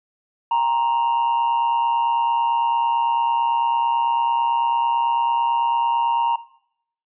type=tone with amplitude modulation; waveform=triangle; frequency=932.3 Hz; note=A#5; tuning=in tune; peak=-12 dBFS; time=0.51-6.36 s; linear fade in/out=5 ms; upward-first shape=sine; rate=129 Hz; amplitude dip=55%; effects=noise-tail reverb RT60 0.7 s tail -18 dB re dry + resampled to 8000 Hz